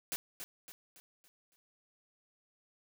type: noise with echo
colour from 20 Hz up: white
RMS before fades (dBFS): -37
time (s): 0.12-0.16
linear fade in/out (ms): 0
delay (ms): 280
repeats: 5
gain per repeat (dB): -7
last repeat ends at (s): 1.56
effects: none